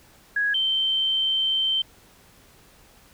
sine tone pair in turn, 1661.2 / 3112 Hz, G#6 / G7, 0 / -13 cents, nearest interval major seventh, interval 1087 cents, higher second, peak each -20 dBFS, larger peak neither, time 0.36-0.54 / 0.54-1.82 s, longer second, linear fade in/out 5 ms, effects pink hiss -54 dBFS RMS until 3.13 s

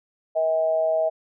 sine tone with amplitude modulation, 640 Hz, D#5, 49 cents sharp, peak -16 dBFS, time 0.35-1.1 s, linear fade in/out 20 ms, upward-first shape sine, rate 164 Hz, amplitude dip 60%, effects none

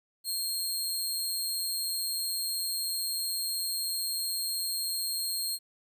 20% pulse tone, 4231 Hz, C8, 19 cents sharp, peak -24 dBFS, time 0.24-5.59 s, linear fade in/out 50 ms, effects 11-bit

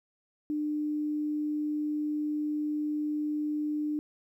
sine tone, 300 Hz, D4, 37 cents sharp, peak -28 dBFS, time 0.5-3.99 s, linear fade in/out 0 ms, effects 11-bit

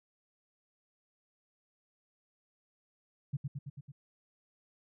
sine tone with echo, 140 Hz, C#3, 18 cents sharp, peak -30 dBFS, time 3.33-3.37 s, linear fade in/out 10 ms, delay 110 ms, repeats 5, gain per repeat -3 dB, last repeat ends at 3.92 s, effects none

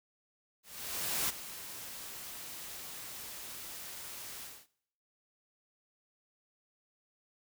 white noise with ADSR envelope, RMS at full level -32 dBFS, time 0.63-4.67 s, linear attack 660 ms, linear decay 19 ms, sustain -13 dB, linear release 250 ms, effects noise-tail reverb RT60 0.7 s tail -21 dB re dry

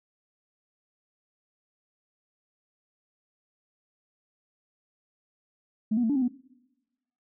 sine tone with pitch steps, 216.3 / 243.9 / 223.3 / 288.1 / 262.5 / 245.8 Hz, A3 / B3 / A3 / D4 / C4 / B3, -29 / -21 / +26 / -33 / +6 / -8 cents, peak -21 dBFS, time 5.91-6.282 s, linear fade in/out 10 ms, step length 62 ms, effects noise-tail reverb RT60 1.0 s tail -21 dB re dry + tanh soft clip ceiling -17 dBFS

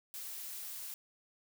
blue noise, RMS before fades -44 dBFS, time 0.14-0.94 s, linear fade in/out 0 ms, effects none

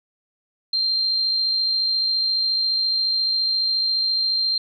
sine tone with amplitude modulation, 4168 Hz, C8, 7 cents flat, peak -17 dBFS, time 0.73-4.58 s, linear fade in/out 5 ms, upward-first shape sine, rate 54.4 Hz, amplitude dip 30%, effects none

